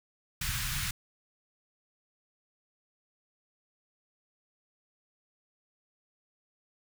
pink band-stop noise, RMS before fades -33 dBFS, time 0.41-0.91 s, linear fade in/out 5 ms, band 150 to 1300 Hz, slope 24 dB/octave, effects none

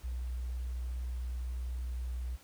sine tone with sample-and-hold, 61.74 Hz, B1, in tune, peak -34 dBFS, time 0.03-2.37 s, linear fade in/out 20 ms, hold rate 8820 Hz, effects pink hiss -59 dBFS RMS until 2.43 s

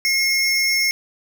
square tone pair together, 2152 / 5404 Hz, C7 / E8, +48 / +42 cents, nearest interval octave + major third, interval 1594 cents, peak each -19 / -21 dBFS, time 0.05-0.91 s, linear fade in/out 0 ms, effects none

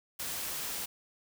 white noise, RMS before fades -37 dBFS, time 0.19-0.86 s, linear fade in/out 10 ms, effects none

